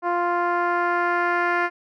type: tone with low-pass filter sweep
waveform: 10% pulse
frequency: 349.2 Hz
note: F4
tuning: in tune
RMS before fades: -22 dBFS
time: 0.02-1.7 s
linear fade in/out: 50 ms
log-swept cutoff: 1000 to 1900 Hz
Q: 1.5
effects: none